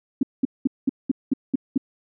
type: tone bursts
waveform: sine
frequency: 265.4 Hz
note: C4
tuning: 25 cents sharp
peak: -15 dBFS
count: 8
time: 0.21-1.778 s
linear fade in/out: 5 ms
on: 21 ms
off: 200 ms
effects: none